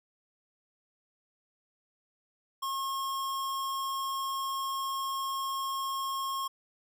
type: tone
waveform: square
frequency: 1081 Hz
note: C#6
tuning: 44 cents flat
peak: -32 dBFS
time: 2.62-6.48 s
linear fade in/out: 10 ms
effects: none